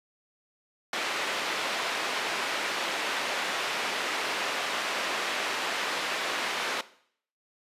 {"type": "band-pass noise", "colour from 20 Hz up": "white", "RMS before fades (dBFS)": -31, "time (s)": [0.93, 6.81], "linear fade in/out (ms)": 2, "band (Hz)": [350, 2800], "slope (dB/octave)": 12, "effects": ["noise-tail reverb RT60 0.6 s tail -17 dB re dry", "resampled to 32000 Hz"]}